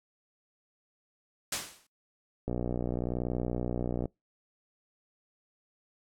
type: noise with exponential decay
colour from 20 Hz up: white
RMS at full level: -27 dBFS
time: 1.52-1.87 s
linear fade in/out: 5 ms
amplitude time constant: 75 ms
type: click train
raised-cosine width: 2 ms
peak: -19 dBFS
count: 97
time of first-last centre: 2.48-4.056 s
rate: 60.9 Hz
effects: noise-tail reverb RT60 0.2 s tail -26 dB re dry + low-pass 10000 Hz 12 dB/octave